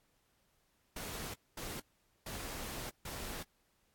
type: noise bursts at uneven times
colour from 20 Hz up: pink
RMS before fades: -43 dBFS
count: 4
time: 0.96-1.34 / 1.57-1.8 / 2.26-2.9 / 3.05-3.43 s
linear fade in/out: 5 ms
effects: pink hiss -75 dBFS RMS until 3.94 s + AAC 64 kbps